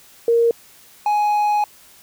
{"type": "tone pair in turn", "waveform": ["sine", "triangle"], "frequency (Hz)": [466, 834.9], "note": ["A#4", "G#5"], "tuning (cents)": [-1, 9], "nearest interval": "minor seventh", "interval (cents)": 1010, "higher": "second", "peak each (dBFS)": [-12, -13], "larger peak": "first", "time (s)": [[0.28, 0.51], [1.06, 1.64]], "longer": "second", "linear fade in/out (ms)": 2, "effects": ["white hiss -48 dBFS RMS until 2.02 s"]}